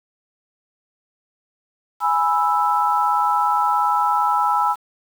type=chord; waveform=sine; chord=E major; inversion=first; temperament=equal; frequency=830.6 / 987.8 / 1318.5 Hz; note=G#5 / B5 / E6; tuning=0 / 0 / 0 cents; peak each=-20 dBFS; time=2-4.76 s; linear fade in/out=50 ms; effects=7-bit